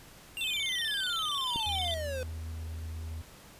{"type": "exponential sweep", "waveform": "square", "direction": "down", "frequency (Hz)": [2809, 500], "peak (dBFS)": -35, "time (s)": [0.37, 2.23], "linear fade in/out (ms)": 0}
{"type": "tone with vibrato", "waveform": "triangle", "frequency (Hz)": 3322, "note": "G#7", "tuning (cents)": 0, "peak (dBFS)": -30, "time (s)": [0.41, 1.94], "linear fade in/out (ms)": 0, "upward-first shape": "square", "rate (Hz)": 16, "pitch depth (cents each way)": 120}
{"type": "click", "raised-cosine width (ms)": 3, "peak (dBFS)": -25, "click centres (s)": 1.56}
{"type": "tone", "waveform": "triangle", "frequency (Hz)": 80.5, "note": "E2", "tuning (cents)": -41, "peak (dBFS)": -34, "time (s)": [1.66, 3.22], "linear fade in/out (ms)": 10}
{"effects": ["pink hiss -53 dBFS RMS until 3.59 s", "resampled to 32000 Hz"]}